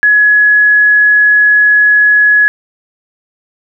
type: tone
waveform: sine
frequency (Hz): 1687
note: G#6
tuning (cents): +27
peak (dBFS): -4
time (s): 0.03-2.48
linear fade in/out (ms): 0
effects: none